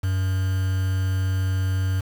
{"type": "tone with quantisation", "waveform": "triangle", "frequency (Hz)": 94.2, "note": "F#2", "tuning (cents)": 32, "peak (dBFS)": -18, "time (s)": [0.03, 2.01], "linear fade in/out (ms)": 10, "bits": 6, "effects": []}